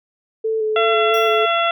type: tone with vibrato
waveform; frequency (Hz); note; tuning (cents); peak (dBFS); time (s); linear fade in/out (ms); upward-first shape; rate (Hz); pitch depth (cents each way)
sine; 437.3; A4; -11; -17; 0.44-1.46; 10; square; 3; 20
type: harmonic tone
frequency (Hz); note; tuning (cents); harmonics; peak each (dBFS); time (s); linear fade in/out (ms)
678; E5; +49; 1 / 2 / 3 / 4 / 5; -19 / -19 / -27 / -24 / -25; 0.76-1.71; 2
type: tone with exponential decay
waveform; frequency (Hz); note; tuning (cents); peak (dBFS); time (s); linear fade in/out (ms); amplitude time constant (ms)
10% pulse; 5710; F8; +37; -25; 1.14-1.6; 1; 100
effects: none